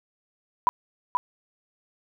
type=tone with echo; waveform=sine; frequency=991 Hz; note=B5; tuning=6 cents sharp; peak=-15 dBFS; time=0.67-0.69 s; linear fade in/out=0 ms; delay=480 ms; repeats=1; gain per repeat=-4 dB; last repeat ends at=1.17 s; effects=none